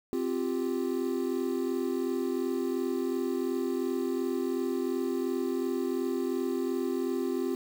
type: chord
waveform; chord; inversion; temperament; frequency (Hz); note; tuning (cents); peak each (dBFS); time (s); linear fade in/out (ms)
triangle; C suspended fourth; none; equal; 261.6 / 349.2 / 392; C4 / F4 / G4; 0 / 0 / 0; -30 / -30 / -31; 0.13-7.55; 0
effects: 8-bit